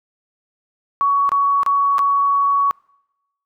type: tone with dropouts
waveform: sine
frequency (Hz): 1122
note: C#6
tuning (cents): +21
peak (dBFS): -13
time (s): 1.01-2.71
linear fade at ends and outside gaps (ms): 0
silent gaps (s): 1.292-1.318 / 1.632-1.663 / 1.983-1.991
effects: noise-tail reverb RT60 0.9 s tail -26 dB re dry